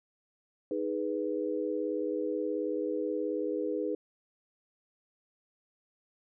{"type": "chord", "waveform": "sine", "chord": "G# minor", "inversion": "second", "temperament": "equal", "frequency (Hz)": [311.1, 415.3, 493.9], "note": ["D#4", "G#4", "B4"], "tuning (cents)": [0, 0, 0], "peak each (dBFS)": -34, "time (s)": [0.71, 3.95], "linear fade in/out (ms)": 2, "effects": []}